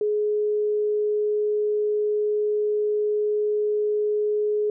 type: tone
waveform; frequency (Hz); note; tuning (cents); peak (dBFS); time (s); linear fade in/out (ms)
sine; 420.5; G#4; +22; -20; 0.01-4.7; 2
effects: none